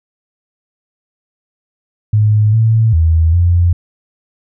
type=tone with pitch steps; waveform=sine; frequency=106.5 / 112 / 81.2 / 87 Hz; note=G#2 / A2 / E2 / F2; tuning=+44 / +31 / -26 / -6 cents; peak=-7 dBFS; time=2.13-3.73 s; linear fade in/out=5 ms; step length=400 ms; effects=none